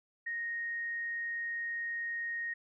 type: tone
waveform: sine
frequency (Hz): 1864.7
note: A#6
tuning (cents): 0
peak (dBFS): -34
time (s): 0.26-2.54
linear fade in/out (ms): 10
effects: none